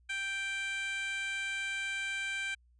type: tone with high-pass filter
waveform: 15% pulse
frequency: 784 Hz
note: G5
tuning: in tune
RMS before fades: -36 dBFS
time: 0.09-2.55 s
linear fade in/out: 10 ms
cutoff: 1900 Hz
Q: 4.7
effects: added 60 Hz sine -62 dBFS peak until 2.79 s + resampled to 22050 Hz